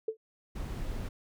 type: tone with exponential decay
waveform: sine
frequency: 441.2 Hz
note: A4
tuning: 5 cents sharp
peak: -25 dBFS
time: 0.08-0.17 s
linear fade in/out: 5 ms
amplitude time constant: 19 ms
type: noise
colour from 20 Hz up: brown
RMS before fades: -36 dBFS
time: 0.55-1.09 s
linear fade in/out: 10 ms
effects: none